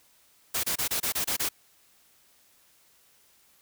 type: noise bursts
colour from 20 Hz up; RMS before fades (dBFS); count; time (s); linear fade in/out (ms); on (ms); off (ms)
white; -28; 8; 0.54-1.49; 10; 96; 26
effects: white hiss -62 dBFS RMS until 3.61 s